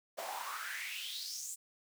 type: noise with high-pass filter sweep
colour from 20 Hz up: pink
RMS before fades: -42 dBFS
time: 0.17-1.56 s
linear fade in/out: 20 ms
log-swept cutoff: 610 to 8100 Hz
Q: 5.5
effects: none